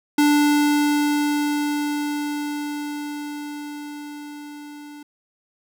square tone with level ramp, 293.7 Hz, D4, in tune, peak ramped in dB -14 to -38 dBFS, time 0.18-5.03 s, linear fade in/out 5 ms, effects none

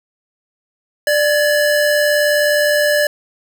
square tone pair together, 592.1 / 1697 Hz, D5 / G#6, +14 / +37 cents, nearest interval octave + tritone, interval 1823 cents, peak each -14 / -18 dBFS, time 1.07-3.07 s, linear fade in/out 2 ms, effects none

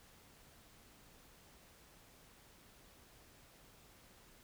silence, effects pink hiss -63 dBFS RMS until 4.43 s

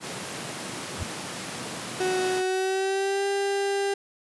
pink high-pass noise, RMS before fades -35 dBFS, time 0-2.43 s, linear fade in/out 50 ms, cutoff 130 Hz, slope 24 dB/octave
sine tone with exponential growth, 87.31 Hz, F2, in tune, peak -22 dBFS, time 0.93-1.03 s, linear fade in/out 0 ms, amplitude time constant 20 ms
35% pulse tone with pitch glide, 371.1 to 397.7 Hz, F#4 to G4, +5 to +25 cents, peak -22 dBFS, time 2-3.94 s, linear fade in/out 5 ms, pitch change +120 cents, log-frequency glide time 2.39-3.26 s
effects resampled to 24000 Hz

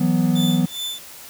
triangle chord, E suspended second, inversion none, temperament equal, 164.81 / 185 / 246.9 Hz, E3 / F#3 / B3, 0 / 0 / 0 cents, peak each -18 dBFS, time 0-0.66 s, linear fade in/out 10 ms
40% pulse tone with tremolo, 3520 Hz, A7, in tune, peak -23 dBFS, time 0.35-0.99 s, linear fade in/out 10 ms, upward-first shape sine, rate 2.5 Hz, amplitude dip 95%
effects white hiss -40 dBFS RMS until 1.29 s

